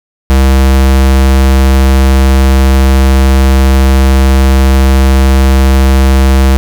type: tone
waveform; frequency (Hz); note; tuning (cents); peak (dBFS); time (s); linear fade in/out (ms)
square; 66.5; C2; +29; -4; 0.3-6.57; 0
effects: none